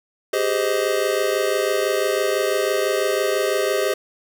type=chord; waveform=square; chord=Ab major seventh; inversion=third; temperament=just; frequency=389.3 / 415.3 / 519.1 / 623 Hz; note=G4 / Ab4 / C5 / Eb5; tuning=-12 / 0 / -14 / +2 cents; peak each=-25 dBFS; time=0.33-3.94 s; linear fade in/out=5 ms; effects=none